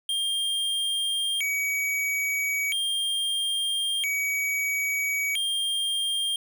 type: tone with vibrato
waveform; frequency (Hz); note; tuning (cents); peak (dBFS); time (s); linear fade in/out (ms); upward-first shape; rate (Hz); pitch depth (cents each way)
square; 2693; E7; +36; -25; 0.09-6.36; 2; square; 0.38; 300
effects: none